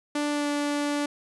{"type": "tone with pitch glide", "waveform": "sawtooth", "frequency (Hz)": [293.7, 290.7], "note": ["D4", "D4"], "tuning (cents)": [0, -18], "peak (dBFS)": -21, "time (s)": [0.15, 1.06], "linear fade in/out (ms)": 5, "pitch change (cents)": -18, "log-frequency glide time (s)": [0.3, 0.48], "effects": ["resampled to 24000 Hz"]}